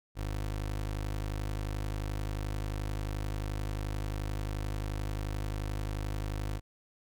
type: tone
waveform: 25% pulse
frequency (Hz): 51.4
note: G#1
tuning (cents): -17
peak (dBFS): -29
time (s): 0.15-6.61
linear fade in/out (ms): 50
effects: none